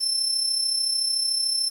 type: tone with amplitude modulation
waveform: 35% pulse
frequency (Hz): 5320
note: E8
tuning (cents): +15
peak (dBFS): -17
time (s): 0-1.7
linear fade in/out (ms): 20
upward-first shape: sine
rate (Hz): 33.6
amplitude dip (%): 50
effects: 8-bit